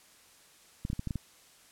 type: clicks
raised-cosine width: 5 ms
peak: -21 dBFS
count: 7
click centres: 0.851 / 0.901 / 0.931 / 0.994 / 1.073 / 1.108 / 1.157 s
effects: white hiss -59 dBFS RMS until 1.71 s + low-pass 11000 Hz 12 dB/octave